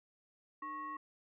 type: tone with frequency modulation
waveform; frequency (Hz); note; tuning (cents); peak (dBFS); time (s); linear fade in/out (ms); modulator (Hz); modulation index
sine; 1100; C#6; -14; -40; 0.62-0.97; 5; 796; 0.58
effects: none